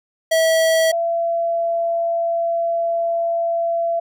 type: tone pair in turn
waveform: square / sine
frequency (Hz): 649 / 674.8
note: E5 / E5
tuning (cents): -27 / +40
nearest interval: minor second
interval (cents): 67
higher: second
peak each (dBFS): -14 / -17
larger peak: first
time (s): 0.31-0.92 / 0.92-4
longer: second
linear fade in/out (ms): 10
effects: none